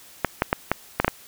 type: clicks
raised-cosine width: 0.5 ms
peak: -3 dBFS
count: 7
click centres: 0.247 / 0.421 / 0.529 / 0.716 / 1 / 1.046 / 1.08 s
effects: white hiss -48 dBFS RMS until 1.27 s